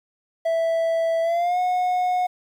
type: tone with pitch glide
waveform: triangle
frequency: 659 to 727 Hz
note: E5 to F#5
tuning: -1 to -31 cents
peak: -17 dBFS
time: 0.45-2.27 s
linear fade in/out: 10 ms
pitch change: +170 cents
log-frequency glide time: 1.22-1.59 s
effects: 9-bit